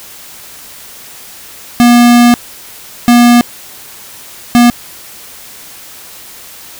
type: tone bursts at uneven times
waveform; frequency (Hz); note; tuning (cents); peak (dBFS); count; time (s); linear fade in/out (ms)
square; 240; B3; -49; -3; 3; 1.8-2.34 / 3.08-3.41 / 4.55-4.7; 0
effects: white hiss -32 dBFS RMS until 6.79 s